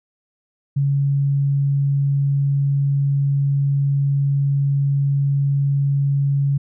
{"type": "tone", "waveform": "sine", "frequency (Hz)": 139.9, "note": "C#3", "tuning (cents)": 16, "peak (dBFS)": -15, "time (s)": [0.76, 6.58], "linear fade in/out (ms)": 10, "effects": []}